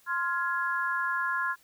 sine chord, F minor, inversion second, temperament just, 1047.7 / 1396.9 / 1676.3 Hz, C6 / F6 / Ab6, +2 / 0 / +16 cents, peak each -31 dBFS, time 0.06-1.56 s, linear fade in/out 50 ms, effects white hiss -62 dBFS RMS until 1.63 s

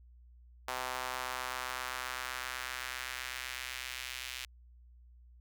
sawtooth tone with high-pass filter sweep, 127.8 Hz, C3, 40 cents flat, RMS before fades -40 dBFS, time 0.68-4.45 s, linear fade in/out 0 ms, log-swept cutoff 850 to 2600 Hz, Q 1.4, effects added 60 Hz sine -55 dBFS peak until 5.4 s

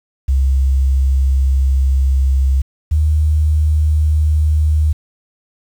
sine tone pair in turn, 66.9 / 76.57 Hz, C2 / D#2, +39 / -27 cents, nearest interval major second, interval 234 cents, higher second, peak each -10 dBFS, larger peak neither, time 0.28-2.62 / 2.91-4.93 s, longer first, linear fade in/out 10 ms, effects 7-bit

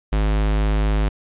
square tone, 52.1 Hz, G#1, 6 cents sharp, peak -17 dBFS, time 0.12-1.09 s, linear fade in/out 10 ms, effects resampled to 8000 Hz + 9-bit

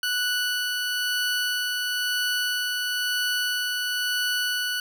20% pulse tone with tremolo, 1480 Hz, F#6, in tune, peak -18 dBFS, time 0.03-4.8 s, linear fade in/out 2 ms, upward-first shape sine, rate 1 Hz, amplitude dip 25%, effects none

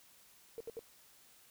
triangle tone bursts, 458.3 Hz, A#4, 29 cents flat, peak -36 dBFS, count 3, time 0.58-0.792 s, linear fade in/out 0 ms, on 24 ms, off 70 ms, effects tanh soft clip ceiling -38 dBFS + white hiss -63 dBFS RMS until 1.5 s

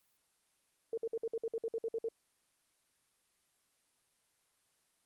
sine tone bursts, 453.8 Hz, A#4, 47 cents flat, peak -33 dBFS, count 12, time 0.93-2.086 s, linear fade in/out 2 ms, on 45 ms, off 56 ms, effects white hiss -75 dBFS RMS until 5.05 s + Opus 24 kbps

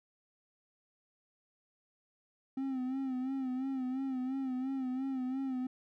triangle tone with vibrato, 261.6 Hz, C4, in tune, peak -31 dBFS, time 2.57-5.67 s, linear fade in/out 5 ms, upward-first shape sine, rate 2.9 Hz, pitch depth 61 cents each way, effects none

